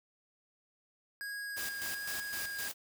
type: tone with vibrato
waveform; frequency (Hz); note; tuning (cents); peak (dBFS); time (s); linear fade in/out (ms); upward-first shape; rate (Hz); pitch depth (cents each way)
square; 1640; G#6; -22; -39; 1.21-2.68; 0; sine; 1.3; 11
type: noise with tremolo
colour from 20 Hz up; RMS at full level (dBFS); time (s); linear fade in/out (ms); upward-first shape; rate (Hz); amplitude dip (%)
white; -40; 1.56-2.74; 20; square; 3.9; 65
effects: none